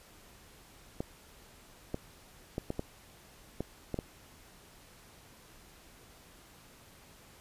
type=clicks; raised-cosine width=2 ms; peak=-20 dBFS; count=8; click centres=1.005 / 1.944 / 2.581 / 2.704 / 2.794 / 3.606 / 3.943 / 3.989 s; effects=pink hiss -57 dBFS RMS until 7.4 s + resampled to 32000 Hz